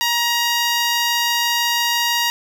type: tone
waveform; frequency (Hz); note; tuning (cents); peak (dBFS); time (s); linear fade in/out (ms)
10% pulse; 946; A#5; +25; -8; 0.01-2.3; 0
effects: none

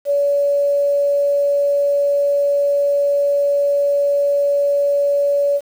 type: tone with quantisation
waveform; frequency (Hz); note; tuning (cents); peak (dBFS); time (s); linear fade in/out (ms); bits
sine; 569; C#5; +45; -13; 0.05-5.61; 50; 7
effects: none

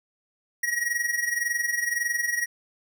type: tone with amplitude modulation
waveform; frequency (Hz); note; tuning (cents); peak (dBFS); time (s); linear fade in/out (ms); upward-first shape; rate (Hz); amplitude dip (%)
square; 1901; A#6; +33; -22; 0.63-2.46; 5; sine; 21.8; 70
effects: none

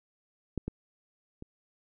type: clicks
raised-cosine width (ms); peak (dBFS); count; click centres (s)
3; -18 / -20 / -29; 3; 0.577 / 0.68 / 1.424
effects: none

